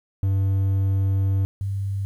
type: tone pair in turn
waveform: triangle / sine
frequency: 97 / 98.52 Hz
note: G2 / G2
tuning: -18 / +9 cents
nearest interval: unison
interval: 27 cents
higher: second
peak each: -16 / -23 dBFS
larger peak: first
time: 0.23-1.45 / 1.61-2.05 s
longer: first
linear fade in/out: 0 ms
effects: 9-bit